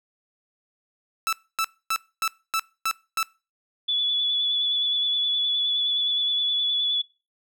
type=tone bursts; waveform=sawtooth; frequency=1318.5 Hz; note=E6; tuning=in tune; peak=-18 dBFS; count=7; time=1.27-3.229 s; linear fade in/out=0 ms; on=57 ms; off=260 ms
type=tone with vibrato; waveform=sine; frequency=3432 Hz; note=A7; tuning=44 cents flat; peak=-21 dBFS; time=3.88-7.02 s; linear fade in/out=10 ms; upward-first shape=sine; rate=9.6 Hz; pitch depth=21 cents each way
effects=noise-tail reverb RT60 0.3 s tail -22 dB re dry